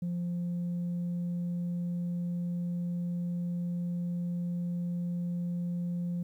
sine tone, 174.61 Hz, F3, in tune, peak -28 dBFS, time 0.02-6.23 s, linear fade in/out 5 ms, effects tanh soft clip ceiling -29 dBFS + 11-bit

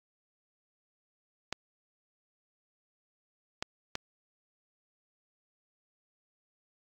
clicks, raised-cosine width 0.2 ms, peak -15 dBFS, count 3, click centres 1.526 / 3.625 / 3.954 s, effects AAC 64 kbps

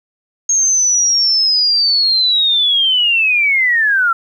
sine linear sweep, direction down, 6520 to 1333 Hz, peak -10 dBFS, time 0.49-4.13 s, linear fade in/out 5 ms, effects 8-bit

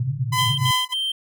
pink band-pass noise, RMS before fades -24 dBFS, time 0-0.71 s, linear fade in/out 2 ms, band 110 to 140 Hz, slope 96 dB/octave
sawtooth tone with tremolo, 1011 Hz, B5, 40 cents sharp, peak -14 dBFS, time 0.32-0.94 s, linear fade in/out 10 ms, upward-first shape triangle, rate 3.1 Hz, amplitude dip 100%
triangle tone bursts, 3136 Hz, G7, in tune, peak -20 dBFS, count 3, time 0.38-1.12 s, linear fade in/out 5 ms, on 200 ms, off 70 ms
effects none

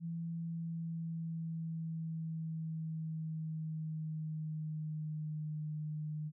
sine tone with pitch glide, 166.7 to 152.86 Hz, E3 to D#3, +20 to -30 cents, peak -37 dBFS, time 0-6.32 s, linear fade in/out 50 ms, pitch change -150 cents, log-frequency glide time 0.3-5.62 s, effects none

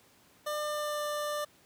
25% pulse tone with pitch glide, 599 to 593.5 Hz, D5 to D5, +34 to +18 cents, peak -28 dBFS, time 0.46-1.45 s, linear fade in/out 10 ms, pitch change -16 cents, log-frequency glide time 0.67-1.04 s, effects pink hiss -62 dBFS RMS until 1.65 s + high-pass 100 Hz 12 dB/octave

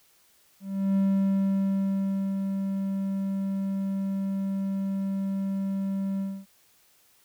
triangle tone with ADSR envelope, 194.7 Hz, G3, 12 cents flat, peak -18 dBFS, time 0.6-6.46 s, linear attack 360 ms, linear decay 1400 ms, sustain -6 dB, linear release 260 ms, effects white hiss -62 dBFS RMS until 7.24 s

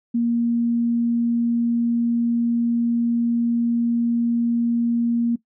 sine tone, 235 Hz, A#3, 14 cents sharp, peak -17 dBFS, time 0.14-5.36 s, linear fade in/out 10 ms, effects noise-tail reverb RT60 0.1 s tail -18 dB re dry

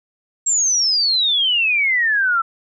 sine exponential sweep, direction down, 7600 to 1318.5 Hz, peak -14 dBFS, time 0.46-2.42 s, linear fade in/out 10 ms, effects none

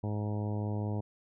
harmonic tone, 104.9 Hz, G#2, 18 cents sharp, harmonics 1 / 2 / 3 / 4 / 5 / 6 / 7 / 8 / 9, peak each -32 / -38 / -42 / -44 / -46 / -48 / -49 / -50 / -51 dBFS, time 0.03-1.01 s, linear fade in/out 10 ms, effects none

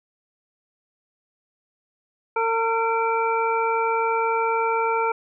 harmonic tone with a mistuned harmonic, 454.1 Hz, A#4, 45 cents flat, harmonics 1 / 2 / 3 / 5, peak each -24 / -23 / -26 / -30 dBFS, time 2.36-5.12 s, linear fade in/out 5 ms, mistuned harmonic 5, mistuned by +47 cents, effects none

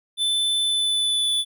square tone with pitch glide, 3520 to 3472 Hz, A7 to A7, 0 to -24 cents, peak -20 dBFS, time 0.17-1.45 s, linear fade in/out 50 ms, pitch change -24 cents, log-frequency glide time 0.61-1.31 s, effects none

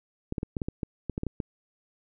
clicks, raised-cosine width 3 ms, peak -17 dBFS, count 12, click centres 0.324 / 0.382 / 0.431 / 0.568 / 0.618 / 0.685 / 0.832 / 1.097 / 1.179 / 1.234 / 1.267 / 1.402 s, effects none

